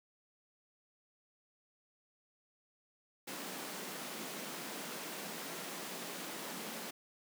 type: high-pass noise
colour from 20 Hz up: pink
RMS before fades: -44 dBFS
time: 3.27-6.91 s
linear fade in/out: 10 ms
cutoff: 170 Hz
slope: 48 dB/octave
effects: none